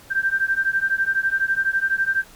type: beating tone pair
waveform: sine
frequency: 1568 / 1580 Hz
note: G6 / G6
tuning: 0 / +13 cents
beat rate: 12 Hz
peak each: -21 dBFS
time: 0.1-2.24 s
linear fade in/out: 20 ms
effects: pink hiss -47 dBFS RMS until 2.35 s + MP3 96 kbps